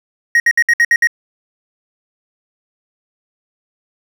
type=tone bursts; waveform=triangle; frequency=1881 Hz; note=A#6; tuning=15 cents sharp; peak=-6 dBFS; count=7; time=0.35-1.072 s; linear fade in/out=2 ms; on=50 ms; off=62 ms; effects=none